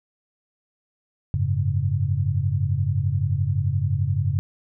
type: chord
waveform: sine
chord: F# suspended second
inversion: none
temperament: just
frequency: 92.5 / 104.06 / 138.75 Hz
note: F#2 / G#2 / C#3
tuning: 0 / +4 / +2 cents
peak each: -24 dBFS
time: 1.34-4.39 s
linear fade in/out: 0 ms
effects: none